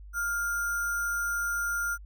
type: tone with sample-and-hold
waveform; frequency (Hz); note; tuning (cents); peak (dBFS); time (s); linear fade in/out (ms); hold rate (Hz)
sine; 1407; F6; +12; -27; 0.13-1.98; 50; 7350
effects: added 50 Hz sine -43 dBFS peak until 2.05 s